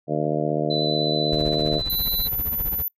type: harmonic tone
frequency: 76 Hz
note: D#2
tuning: 40 cents flat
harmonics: 2 / 3 / 4 / 5 / 6 / 7 / 8 / 9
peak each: -27 / -31 / -28 / -30 / -28 / -31 / -28 / -30 dBFS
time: 0.07-1.82 s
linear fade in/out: 50 ms
type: tone with vibrato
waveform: sine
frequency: 4000 Hz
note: B7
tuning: 21 cents sharp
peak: -25 dBFS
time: 0.7-2.28 s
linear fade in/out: 10 ms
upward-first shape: sine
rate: 9.3 Hz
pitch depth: 8 cents each way
type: noise with tremolo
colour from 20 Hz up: brown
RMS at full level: -29 dBFS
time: 1.32-2.83 s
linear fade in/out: 10 ms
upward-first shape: sine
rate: 15 Hz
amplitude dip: 80%
type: tone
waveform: sine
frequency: 14000 Hz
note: A9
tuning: 10 cents flat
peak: -23 dBFS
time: 1.9-2.88 s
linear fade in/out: 0 ms
effects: noise-tail reverb RT60 0.1 s tail -25 dB re dry

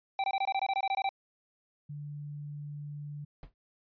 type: tone bursts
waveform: square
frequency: 780 Hz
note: G5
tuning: 9 cents flat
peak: -28 dBFS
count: 13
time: 0.19-1.091 s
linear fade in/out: 2 ms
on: 49 ms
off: 22 ms
type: tone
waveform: sine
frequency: 146.5 Hz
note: D3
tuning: 4 cents flat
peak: -38 dBFS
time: 1.89-3.25 s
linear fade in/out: 10 ms
type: noise with exponential decay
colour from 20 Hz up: brown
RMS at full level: -40 dBFS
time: 3.43-3.54 s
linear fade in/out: 1 ms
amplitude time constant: 22 ms
effects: resampled to 11025 Hz

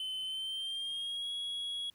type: tone with pitch glide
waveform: triangle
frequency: 3054 to 3330 Hz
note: G7 to G#7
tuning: -46 to +4 cents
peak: -34 dBFS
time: 0-1.9 s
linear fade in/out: 2 ms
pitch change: +150 cents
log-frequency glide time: 0.24-1.31 s
effects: pink hiss -69 dBFS RMS until 1.94 s

